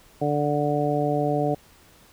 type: harmonic tone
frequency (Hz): 146.83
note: D3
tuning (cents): 0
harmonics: 1 / 2 / 3 / 4 / 5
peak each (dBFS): -27 / -27 / -27 / -27 / -27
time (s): 0.21-1.55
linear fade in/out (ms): 10
effects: pink hiss -54 dBFS RMS until 2.12 s